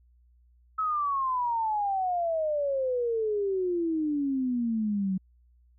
sine exponential sweep, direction down, 1300 to 185 Hz, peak -25 dBFS, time 0.78-5.18 s, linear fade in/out 10 ms, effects added 60 Hz sine -58 dBFS peak until 5.78 s

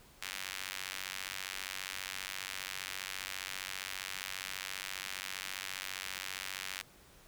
sawtooth tone with high-pass filter, 94.9 Hz, F#2, 44 cents sharp, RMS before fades -42 dBFS, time 0.22-6.82 s, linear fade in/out 5 ms, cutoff 2100 Hz, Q 1.1, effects pink hiss -60 dBFS RMS until 7.27 s

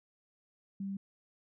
sine tone, 196 Hz, G3, in tune, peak -35 dBFS, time 0.8-0.97 s, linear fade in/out 5 ms, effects none

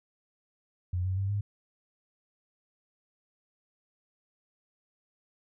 sine tone with pitch steps, 89.8 / 93.67 / 97.7 / 101.91 Hz, F2 / F#2 / G2 / G#2, +49 / +22 / -5 / -32 cents, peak -27 dBFS, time 0.93-1.41 s, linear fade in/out 5 ms, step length 120 ms, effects none

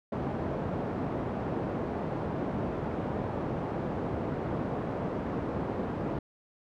pink band-pass noise, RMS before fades -33 dBFS, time 0.12-6.19 s, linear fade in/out 5 ms, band 110 to 770 Hz, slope 12 dB/octave, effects none

